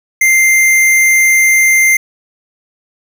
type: tone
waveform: square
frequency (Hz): 2093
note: C7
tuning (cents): 0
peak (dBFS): -7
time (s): 0.21-1.97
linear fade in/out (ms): 5
effects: none